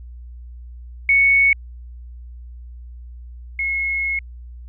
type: tone pair in turn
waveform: sine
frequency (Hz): 2217 / 2173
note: C#7 / C#7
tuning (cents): 0 / -35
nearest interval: unison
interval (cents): 35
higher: first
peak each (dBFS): -11 / -19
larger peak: first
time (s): 1.09-1.53 / 3.59-4.19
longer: second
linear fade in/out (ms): 2
effects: added 60 Hz sine -34 dBFS peak until 4.68 s

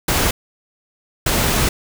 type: noise bursts at uneven times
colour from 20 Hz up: pink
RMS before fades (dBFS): -17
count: 2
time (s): 0.08-0.31 / 1.26-1.69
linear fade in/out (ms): 5
effects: none

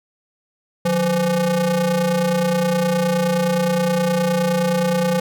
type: ring-modulated tone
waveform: square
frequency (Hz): 166.6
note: E3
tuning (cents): +19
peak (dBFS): -14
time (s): 0.85-5.2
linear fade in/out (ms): 5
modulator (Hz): 348
effects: none

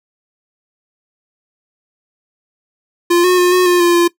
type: tone with pitch steps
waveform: square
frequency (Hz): 347.3 / 363.3 / 357.1 / 364.4 / 354.8 / 347.2 / 345.2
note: F4 / F#4 / F4 / F#4 / F4 / F4 / F4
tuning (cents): -10 / -32 / +39 / -26 / +27 / -10 / -20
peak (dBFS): -9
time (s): 3.1-4.08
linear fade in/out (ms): 10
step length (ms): 140
effects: noise-tail reverb RT60 0.1 s tail -19 dB re dry

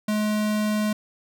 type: tone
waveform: square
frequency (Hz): 212.1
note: G#3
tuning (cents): +37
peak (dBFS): -22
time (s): 0.08-0.93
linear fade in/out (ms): 5
effects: none

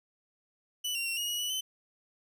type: tone with pitch steps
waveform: sawtooth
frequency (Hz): 2974 / 2760 / 2729 / 2876 / 2908 / 2953 / 3048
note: F#7 / F7 / F7 / F#7 / F#7 / F#7 / G7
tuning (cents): +8 / -21 / -41 / -50 / -31 / -4 / -49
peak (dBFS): -28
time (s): 0.84-1.61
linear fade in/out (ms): 10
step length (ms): 110
effects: none

